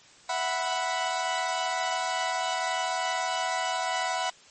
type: chord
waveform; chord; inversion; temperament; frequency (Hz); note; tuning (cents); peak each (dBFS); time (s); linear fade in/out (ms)
sawtooth; E suspended second; none; equal; 659.3 / 740 / 987.8; E5 / F#5 / B5; 0 / 0 / 0; -30 / -26 / -27; 0.29-4.3; 5
effects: white hiss -54 dBFS RMS until 4.5 s + MP3 32 kbps